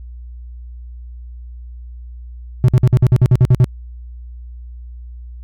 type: tone bursts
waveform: triangle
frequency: 125.2 Hz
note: B2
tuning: 24 cents sharp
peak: -4 dBFS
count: 11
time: 2.64-3.643 s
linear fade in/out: 0 ms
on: 43 ms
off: 53 ms
effects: added 60 Hz sine -30 dBFS peak until 5.43 s